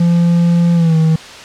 triangle tone with pitch glide, 171.4 to 159.92 Hz, F3 to D#3, -32 to +48 cents, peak -6 dBFS, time 0-1.16 s, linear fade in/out 5 ms, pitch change -120 cents, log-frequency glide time 0.74-0.96 s, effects white hiss -32 dBFS RMS until 1.44 s + low-pass 5000 Hz 12 dB/octave

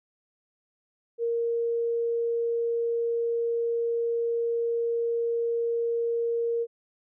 sine tone, 466.2 Hz, A#4, in tune, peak -24 dBFS, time 1.18-6.67 s, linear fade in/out 50 ms, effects none

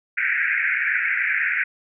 pink band-pass noise, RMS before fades -22 dBFS, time 0.17-1.64 s, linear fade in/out 10 ms, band 1500 to 2400 Hz, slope 96 dB/octave, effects none

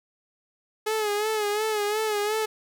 sawtooth tone with vibrato, 424.3 Hz, G#4, 37 cents sharp, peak -20 dBFS, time 0.86-2.46 s, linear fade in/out 10 ms, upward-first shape sine, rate 2.8 Hz, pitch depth 60 cents each way, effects none

